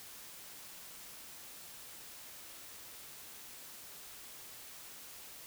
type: silence
effects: white hiss -51 dBFS RMS until 5.46 s